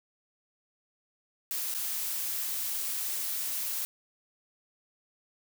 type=noise with dropouts; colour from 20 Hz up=blue; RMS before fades=-33 dBFS; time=1.51-3.85 s; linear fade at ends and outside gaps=0 ms; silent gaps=1.741-1.748 s; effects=none